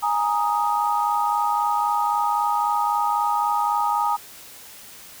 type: chord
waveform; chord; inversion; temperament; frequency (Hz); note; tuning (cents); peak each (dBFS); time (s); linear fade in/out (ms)
sine; Ab suspended second; none; just; 830.6 / 934.4 / 1245.9; Ab5 / Bb5 / Eb6; 0 / +4 / +2; -23 / -23 / -24; 0.02-4.17; 20
effects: white hiss -43 dBFS RMS until 5.2 s